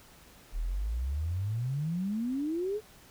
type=exponential sweep; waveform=sine; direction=up; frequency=36.71 to 440 Hz; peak=-29 dBFS; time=0.52-2.81 s; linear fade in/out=50 ms; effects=pink hiss -56 dBFS RMS until 3.1 s